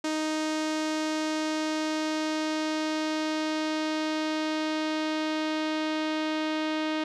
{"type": "tone with low-pass filter sweep", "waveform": "sawtooth", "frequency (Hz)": 311.1, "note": "D#4", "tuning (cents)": 0, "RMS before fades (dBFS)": -29, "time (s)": [0.04, 7.04], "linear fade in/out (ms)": 5, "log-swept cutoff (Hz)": [6700, 3700], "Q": 1.4, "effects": []}